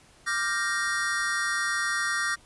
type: chord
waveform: square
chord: G minor seventh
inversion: second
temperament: equal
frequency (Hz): 1174.7 / 1396.9 / 1568 / 1864.7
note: D6 / F6 / G6 / Bb6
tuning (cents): 0 / 0 / 0 / 0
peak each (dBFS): -34 / -33 / -33 / -29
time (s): 0.26-2.36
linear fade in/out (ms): 20
effects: pink hiss -56 dBFS RMS until 2.45 s + resampled to 24000 Hz